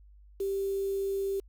sine tone with quantisation, 392 Hz, G4, in tune, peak -28 dBFS, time 0.4-1.4 s, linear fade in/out 5 ms, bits 8, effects added 50 Hz sine -52 dBFS peak until 1.48 s

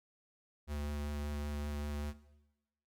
square tone with vibrato, 73.4 Hz, D2, in tune, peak -37 dBFS, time 0.67-2.14 s, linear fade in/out 50 ms, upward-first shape sine, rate 5.2 Hz, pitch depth 12 cents each way, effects noise-tail reverb RT60 1.0 s tail -17 dB re dry + Opus 48 kbps

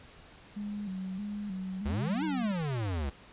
sine tone with vibrato, 197 Hz, G3, 9 cents sharp, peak -34 dBFS, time 0.56-2.52 s, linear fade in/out 10 ms, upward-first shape square, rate 1.6 Hz, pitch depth 81 cents each way
square exponential two-way sweep, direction up then down, 65.41 to 325.9 to 65.41 Hz, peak -31 dBFS, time 1.85-3.1 s, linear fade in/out 10 ms, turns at 2.24 s
effects pink hiss -54 dBFS RMS until 3.32 s + resampled to 8000 Hz

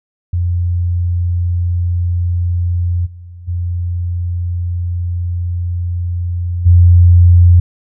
sine tone with level steps, 87.6 Hz, F2, 6 cents sharp, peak -12 / -30 / -15 / -3 dBFS, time 0.33-7.6 s, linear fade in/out 5 ms, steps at 3.05 / 3.47 / 6.65 s, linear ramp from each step 20 ms, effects none

